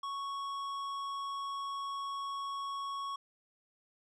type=tone with tanh clipping; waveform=sine; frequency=1108.7 Hz; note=C#6; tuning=in tune; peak=-38 dBFS; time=0.03-3.16 s; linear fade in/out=5 ms; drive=12 dB; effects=none